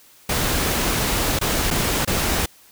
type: noise with dropouts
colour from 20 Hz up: pink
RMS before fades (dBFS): -21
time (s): 0.29-2.46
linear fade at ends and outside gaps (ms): 5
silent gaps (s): 1.39-1.412 / 1.705-1.709 / 2.05-2.074
effects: white hiss -51 dBFS RMS until 2.71 s